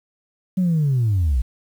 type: linear sweep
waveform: sine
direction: down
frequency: 190 to 55 Hz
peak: -14 dBFS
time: 0.57-1.42 s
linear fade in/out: 10 ms
effects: tanh soft clip ceiling -13 dBFS + 8-bit